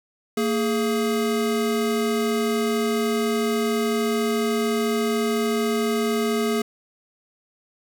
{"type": "tone pair together", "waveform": "square", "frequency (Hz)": [228.8, 418.6], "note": ["A#3", "G#4"], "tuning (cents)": [-32, 14], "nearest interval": "minor seventh", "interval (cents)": 1046, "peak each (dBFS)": -24, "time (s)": [0.37, 6.62], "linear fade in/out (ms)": 5, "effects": []}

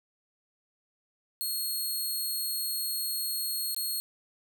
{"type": "tone with dropouts", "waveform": "10% pulse", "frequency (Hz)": 4285, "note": "C8", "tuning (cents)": 40, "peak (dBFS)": -23, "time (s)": [1.41, 4], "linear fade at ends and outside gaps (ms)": 0, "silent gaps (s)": [3.746, 3.764], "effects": []}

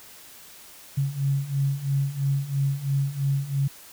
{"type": "beating tone pair", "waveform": "sine", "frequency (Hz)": [136.7, 139.7], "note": ["C#3", "C#3"], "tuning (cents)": [-24, 14], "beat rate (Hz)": 3, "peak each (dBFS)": [-27, -24], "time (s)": [0.97, 3.68], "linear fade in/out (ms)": 10, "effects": ["white hiss -47 dBFS RMS until 3.92 s"]}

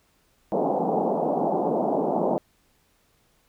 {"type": "band-pass noise", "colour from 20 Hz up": "white", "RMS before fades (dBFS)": -24, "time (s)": [0.52, 2.38], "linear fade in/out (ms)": 0, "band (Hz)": [170, 840], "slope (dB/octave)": 48, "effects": ["pink hiss -65 dBFS RMS until 3.48 s"]}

